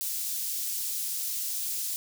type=high-pass noise; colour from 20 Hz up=white; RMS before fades=-32 dBFS; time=0.01-1.96 s; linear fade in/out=0 ms; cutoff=5100 Hz; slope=12 dB/octave; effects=none